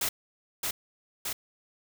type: noise with echo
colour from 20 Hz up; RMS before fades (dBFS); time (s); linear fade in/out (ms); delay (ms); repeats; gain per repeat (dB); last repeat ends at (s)
white; -29; 0.01-0.09; 5; 620; 2; -2; 1.33
effects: none